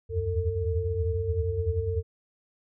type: tone cluster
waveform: sine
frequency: 72.7 / 80.2 / 83.3 / 93.3 / 449.3 Hz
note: D2 / E2 / E2 / F#2 / A4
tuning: -17 / -47 / +19 / +15 / +36 cents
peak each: -36 / -36 / -31 / -29 / -30 dBFS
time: 0.09-2.03 s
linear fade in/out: 50 ms
effects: none